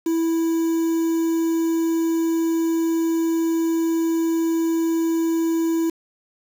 triangle tone with quantisation, 329 Hz, E4, 3 cents flat, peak -16 dBFS, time 0.06-5.9 s, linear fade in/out 5 ms, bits 6, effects none

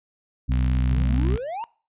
harmonic tone, 63.8 Hz, C2, 43 cents flat, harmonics 1 / 2 / 3 / 4, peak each -20 / -25 / -33 / -32 dBFS, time 0.48-1.37 s, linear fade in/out 20 ms
click train, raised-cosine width 0.3 ms, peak -21 dBFS, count 49, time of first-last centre 0.52-1.376 s, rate 56.1 Hz
triangle exponential sweep, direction up, 125.2 to 961 Hz, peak -26 dBFS, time 0.91-1.64 s, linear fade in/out 0 ms
effects noise-tail reverb RT60 0.4 s tail -23 dB re dry + resampled to 8000 Hz

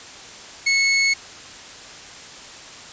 sawtooth tone, 2196 Hz, C#7, 17 cents flat, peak -12 dBFS, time 0.66-1.14 s, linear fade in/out 10 ms, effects white hiss -39 dBFS RMS until 2.92 s + resampled to 16000 Hz

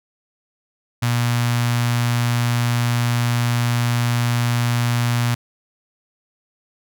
sawtooth tone with notch filter, 120 Hz, B2, 49 cents flat, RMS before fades -19 dBFS, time 1.02-5.35 s, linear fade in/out 10 ms, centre 420 Hz, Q 0.51, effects none

